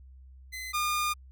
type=tone pair in turn; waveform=sawtooth; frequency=2040 / 1213 Hz; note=C7 / D#6; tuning=-44 / -44 cents; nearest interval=major sixth; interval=900 cents; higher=first; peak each=-33 / -23 dBFS; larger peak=second; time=0.52-0.73 / 0.73-1.14 s; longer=second; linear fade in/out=20 ms; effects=added 65 Hz sine -48 dBFS peak until 1.31 s